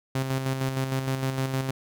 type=tone with tremolo; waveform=sawtooth; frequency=132.8 Hz; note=C3; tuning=26 cents sharp; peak=-20 dBFS; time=0.15-1.71 s; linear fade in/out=5 ms; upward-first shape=square; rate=6.5 Hz; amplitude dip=45%; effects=none